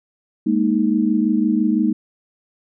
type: chord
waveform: sine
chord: Ab suspended second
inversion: none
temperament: just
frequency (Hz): 207.7 / 233.6 / 311.5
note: Ab3 / Bb3 / Eb4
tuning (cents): 0 / +4 / +2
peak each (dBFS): -19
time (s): 0.46-1.93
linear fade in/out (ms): 10
effects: none